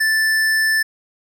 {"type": "tone with tanh clipping", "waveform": "sine", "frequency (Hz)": 1760, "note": "A6", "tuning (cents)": 0, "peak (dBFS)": -16, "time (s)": [0, 0.83], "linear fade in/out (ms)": 10, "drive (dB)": 18, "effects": []}